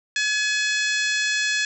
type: harmonic tone with a mistuned harmonic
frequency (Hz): 849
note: G#5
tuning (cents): +38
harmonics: 2 / 3 / 4 / 5 / 6 / 7 / 8 / 9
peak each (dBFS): -23 / -27 / -29 / -31 / -33 / -34 / -35 / -36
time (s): 0.16-1.65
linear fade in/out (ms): 2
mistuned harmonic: 7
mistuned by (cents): -15
effects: none